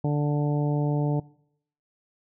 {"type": "harmonic tone", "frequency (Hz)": 146.83, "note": "D3", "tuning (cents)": 0, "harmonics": [1, 2, 3, 4, 5, 6], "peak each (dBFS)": [-23, -29, -33, -35, -37, -39], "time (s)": [0.04, 1.2], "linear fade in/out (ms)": 5, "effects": ["noise-tail reverb RT60 0.7 s tail -23 dB re dry"]}